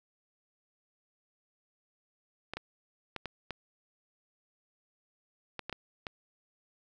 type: clicks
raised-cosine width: 0.3 ms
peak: -21 dBFS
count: 9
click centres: 2.536 / 2.57 / 3.163 / 3.257 / 3.507 / 5.593 / 5.696 / 5.727 / 6.068 s
effects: none